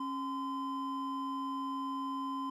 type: tone pair together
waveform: triangle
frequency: 273 / 1026.3 Hz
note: C#4 / C6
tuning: -26 / -34 cents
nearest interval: octave + major seventh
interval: 2292 cents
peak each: -36 / -35 dBFS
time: 0-2.5 s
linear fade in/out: 5 ms
effects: none